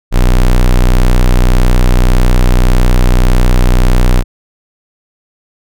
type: tone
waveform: square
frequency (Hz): 30.87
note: B0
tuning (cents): 0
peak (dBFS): -5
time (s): 0.11-4.24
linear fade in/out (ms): 50
effects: none